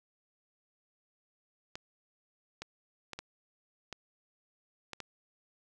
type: clicks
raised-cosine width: 0.2 ms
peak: -23 dBFS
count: 7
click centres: 1.755 / 2.62 / 3.133 / 3.19 / 3.927 / 4.933 / 5.003 s
effects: none